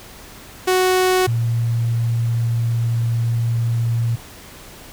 sawtooth / sine tone pair in turn, 370 / 116.54 Hz, F#4 / A#2, 0 / 0 cents, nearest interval octave + minor sixth, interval 2000 cents, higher first, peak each -10 / -16 dBFS, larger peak first, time 0.67-1.27 / 1.27-4.16 s, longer second, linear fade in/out 10 ms, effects pink hiss -40 dBFS RMS until 4.92 s

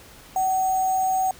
sine tone with sample-and-hold, 754 Hz, F#5, 32 cents sharp, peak -19 dBFS, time 0.36-1.31 s, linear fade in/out 2 ms, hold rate 7350 Hz, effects pink hiss -47 dBFS RMS until 1.39 s

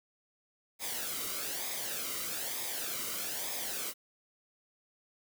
white noise with flanger, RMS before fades -37 dBFS, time 0.79-3.94 s, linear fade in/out 50 ms, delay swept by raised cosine 0.69 to 1.19 ms, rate 1.1 Hz, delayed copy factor -0.6, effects none

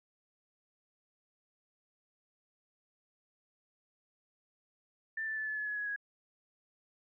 sine tone with pitch steps, 1778 / 1760.6 / 1743.4 / 1726.4 / 1709.5 / 1692.8 / 1676.3 / 1659.9 Hz, A6 / A6 / A6 / A6 / G#6 / G#6 / G#6 / G#6, +18 / +1 / -16 / -33 / +50 / +33 / +16 / -1 cents, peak -34 dBFS, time 5.17-5.962 s, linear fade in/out 5 ms, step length 99 ms, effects none

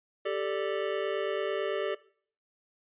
square chord, G suspended second, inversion none, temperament just, 392 / 441 / 588 Hz, G4 / A4 / D5, 0 / +4 / +2 cents, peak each -34 dBFS, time 0.25-1.95 s, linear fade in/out 10 ms, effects noise-tail reverb RT60 0.5 s tail -19 dB re dry + resampled to 8000 Hz

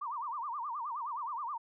sine tone with vibrato, 1053 Hz, C6, 11 cents sharp, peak -35 dBFS, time 0.01-1.58 s, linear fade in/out 10 ms, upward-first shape sine, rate 9.5 Hz, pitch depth 250 cents each way, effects none

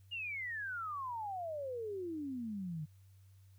sine exponential sweep, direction down, 2881 to 146.83 Hz, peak -38 dBFS, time 0.11-2.86 s, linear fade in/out 20 ms, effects added 96 Hz sine -58 dBFS peak until 3.58 s + white hiss -75 dBFS RMS until 3.58 s

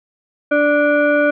sine tone with frequency modulation, 587.3 Hz, D5, in tune, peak -11 dBFS, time 0.51-1.31 s, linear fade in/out 10 ms, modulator 880 Hz, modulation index 1.1, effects none

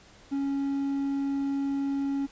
triangle tone, 277.2 Hz, C#4, in tune, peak -24 dBFS, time 0.31-2.27 s, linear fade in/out 20 ms, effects pink hiss -54 dBFS RMS until 2.31 s + resampled to 16000 Hz

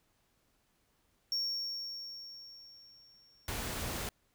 triangle tone with exponential decay, 5510 Hz, F8, 24 cents flat, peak -29 dBFS, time 1.32-3.85 s, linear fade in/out 1 ms, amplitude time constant 550 ms
pink noise, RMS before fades -38 dBFS, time 3.48-4.09 s, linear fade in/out 2 ms
effects pink hiss -74 dBFS RMS until 4.34 s

